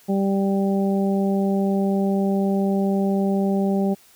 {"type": "harmonic tone", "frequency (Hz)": 196, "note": "G3", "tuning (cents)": 0, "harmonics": [1, 2, 3, 4], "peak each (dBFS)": [-19, -25, -29, -31], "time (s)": [0.08, 3.95], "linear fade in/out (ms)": 20, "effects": ["white hiss -53 dBFS RMS until 4.15 s"]}